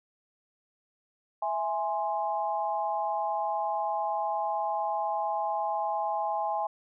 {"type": "chord", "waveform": "sine", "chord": "E augmented", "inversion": "none", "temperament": "equal", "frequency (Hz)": [659.3, 830.6, 1046.5], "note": ["E5", "G#5", "B#5"], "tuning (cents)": [0, 0, 0], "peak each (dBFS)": [-33, -29, -35], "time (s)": [1.42, 6.67], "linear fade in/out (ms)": 5, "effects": []}